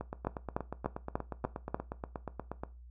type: two click trains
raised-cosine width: 1 ms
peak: -17 / -23 dBFS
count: 6 / 23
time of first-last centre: 0.27-1.745 / 0.01-2.635 s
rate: 3.39 / 8.38 Hz
effects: noise-tail reverb RT60 0.3 s tail -17 dB re dry + added 60 Hz sine -49 dBFS peak until 2.9 s